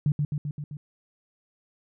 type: tone with echo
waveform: sine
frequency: 146.83 Hz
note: D3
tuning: in tune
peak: -19 dBFS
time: 0.06-0.12 s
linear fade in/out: 2 ms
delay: 130 ms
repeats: 5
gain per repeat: -3 dB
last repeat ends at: 0.77 s
effects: none